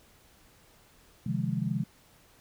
sine chord, F minor seventh, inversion second, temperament equal with one note detuned, 130.81 / 152.71 / 174.61 / 207.7 Hz, C3 / Eb3 / F3 / Ab3, 0 / -32 / 0 / 0 cents, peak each -33 dBFS, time 1.26-1.84 s, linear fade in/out 5 ms, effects pink hiss -60 dBFS RMS until 2.4 s

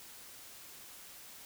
silence, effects white hiss -52 dBFS RMS until 1.45 s

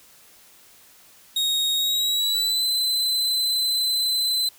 40% pulse tone with pitch glide, 3750 to 4042 Hz, A#7 to B7, +10 to +39 cents, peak -19 dBFS, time 1.36-4.49 s, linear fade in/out 5 ms, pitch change +129 cents, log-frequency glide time 1.75-2.65 s, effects white hiss -52 dBFS RMS until 4.58 s

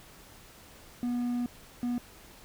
triangle tone bursts at uneven times, 243 Hz, B3, 28 cents flat, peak -26 dBFS, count 2, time 1.03-1.46 / 1.83-1.98 s, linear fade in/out 0 ms, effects pink hiss -53 dBFS RMS until 2.44 s

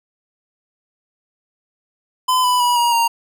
square tone with pitch steps, 1016 / 993.9 / 972.4 / 951.3 / 930.6 Hz, B5 / B5 / B5 / A#5 / A#5, +49 / +11 / -27 / +35 / -3 cents, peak -14 dBFS, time 2.28-3.08 s, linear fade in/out 10 ms, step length 160 ms, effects none

